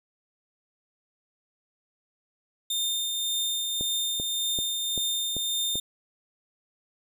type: tone with tremolo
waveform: sawtooth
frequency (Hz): 3626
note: A#7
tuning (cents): -49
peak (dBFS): -22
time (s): 2.7-5.8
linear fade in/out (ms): 5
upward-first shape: triangle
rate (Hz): 1.8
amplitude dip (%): 30
type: click train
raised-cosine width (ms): 2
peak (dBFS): -22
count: 6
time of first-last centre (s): 3.81-5.756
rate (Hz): 2.57
effects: none